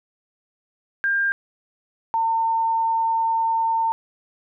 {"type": "tone pair in turn", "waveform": "sine", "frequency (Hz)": [1600, 905], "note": ["G6", "A5"], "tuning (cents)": [35, 48], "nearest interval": "minor seventh", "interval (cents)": 987, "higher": "first", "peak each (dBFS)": -18, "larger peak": "neither", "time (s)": [[1.04, 1.32], [2.14, 3.92]], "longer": "second", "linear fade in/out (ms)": 0, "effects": []}